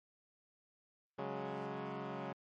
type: noise with exponential growth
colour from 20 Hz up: violet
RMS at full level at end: -41 dBFS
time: 1.01-1.66 s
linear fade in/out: 1 ms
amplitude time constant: 140 ms
type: chord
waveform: 10% pulse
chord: C# suspended fourth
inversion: none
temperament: equal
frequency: 138.59 / 185 / 207.7 Hz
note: C#3 / F#3 / G#3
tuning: 0 / 0 / 0 cents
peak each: -36 dBFS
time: 1.18-2.33 s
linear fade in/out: 10 ms
effects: low-pass 2000 Hz 12 dB/octave + MP3 48 kbps